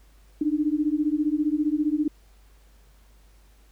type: beating tone pair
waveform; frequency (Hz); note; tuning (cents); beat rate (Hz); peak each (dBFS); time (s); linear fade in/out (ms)
sine; 293.7 / 308.7; D4 / D#4; 0 / -14; 15; -24; 0.41-2.08; 5
effects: added 50 Hz sine -52 dBFS peak until 3.71 s + pink hiss -62 dBFS RMS until 3.71 s